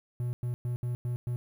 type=tone bursts at uneven times; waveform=triangle; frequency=122 Hz; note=B2; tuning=21 cents flat; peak=-27 dBFS; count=6; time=0.2-0.33 / 0.43-0.54 / 0.65-0.76 / 0.83-0.95 / 1.05-1.16 / 1.27-1.36 s; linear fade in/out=0 ms; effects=10-bit